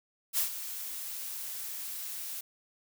blue noise with ADSR envelope, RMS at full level -27 dBFS, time 0.33-2.41 s, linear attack 52 ms, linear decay 110 ms, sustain -12 dB, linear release 6 ms, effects none

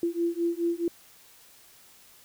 sine beating tone pair, 338 / 342.7 Hz, E4 / F4, +43 / -33 cents, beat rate 4.7 Hz, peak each -28 dBFS, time 0.03-0.88 s, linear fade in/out 2 ms, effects white hiss -55 dBFS RMS until 2.24 s

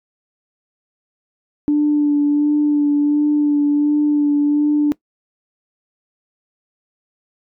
sine tone with vibrato, 293.7 Hz, D4, in tune, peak -11 dBFS, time 1.68-4.92 s, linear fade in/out 0 ms, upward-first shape sine, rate 1.4 Hz, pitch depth 19 cents each way, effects noise-tail reverb RT60 0.1 s tail -21 dB re dry + tanh soft clip ceiling -7 dBFS

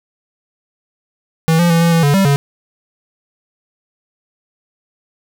square tone with pitch steps, 162.1 / 172.6 / 166.8 / 168.7 / 166 / 143.5 / 194.6 / 141.3 Hz, E3 / F3 / E3 / E3 / E3 / D3 / G3 / C#3, -29 / -20 / +21 / +40 / +12 / -40 / -12 / +34 cents, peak -10 dBFS, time 1.48-2.36 s, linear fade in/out 0 ms, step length 110 ms, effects none

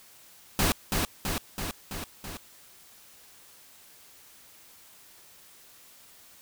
pink noise with echo, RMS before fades -24 dBFS, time 0.59-0.72 s, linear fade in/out 0 ms, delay 330 ms, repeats 5, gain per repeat -3 dB, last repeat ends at 2.37 s, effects white hiss -54 dBFS RMS until 6.41 s

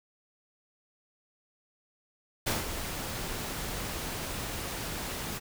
pink noise with ADSR envelope, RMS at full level -28 dBFS, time 2.46-5.4 s, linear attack 13 ms, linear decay 160 ms, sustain -8 dB, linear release 30 ms, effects none

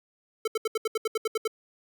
square tone bursts, 441.1 Hz, A4, 4 cents sharp, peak -25 dBFS, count 11, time 0.45-1.477 s, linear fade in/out 5 ms, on 27 ms, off 73 ms, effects none

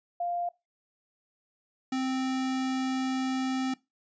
sine / square tone pair in turn, 698.5 / 261.2 Hz, F5 / C4, 0 / -3 cents, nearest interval octave + perfect fourth, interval 1703 cents, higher first, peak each -28 dBFS, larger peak neither, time 0.2-0.49 / 1.92-3.74 s, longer second, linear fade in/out 5 ms, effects noise-tail reverb RT60 0.2 s tail -20 dB re dry + resampled to 16000 Hz

